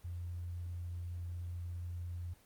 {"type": "tone", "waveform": "sine", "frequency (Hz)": 87.1, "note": "F2", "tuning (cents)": -4, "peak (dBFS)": -39, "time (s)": [0.04, 2.34], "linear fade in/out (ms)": 10, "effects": ["pink hiss -65 dBFS RMS until 2.45 s", "Opus 24 kbps"]}